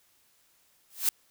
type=noise with exponential growth; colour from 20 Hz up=blue; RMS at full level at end=-21 dBFS; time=0.9-1.09 s; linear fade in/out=2 ms; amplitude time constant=40 ms; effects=white hiss -66 dBFS RMS until 1.3 s